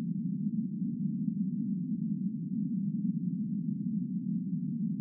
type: band-pass noise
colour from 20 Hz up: pink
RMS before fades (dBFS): -33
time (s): 0-5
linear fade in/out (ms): 0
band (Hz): 170 to 230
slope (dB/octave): 48
effects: none